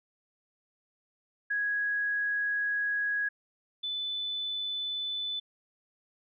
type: tone pair in turn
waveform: sine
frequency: 1661.2 / 3501 Hz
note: G#6 / A7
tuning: 0 / -9 cents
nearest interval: octave + minor second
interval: 1291 cents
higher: second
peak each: -27 / -31 dBFS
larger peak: first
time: 1.5-3.29 / 3.83-5.4 s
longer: first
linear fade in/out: 10 ms
effects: none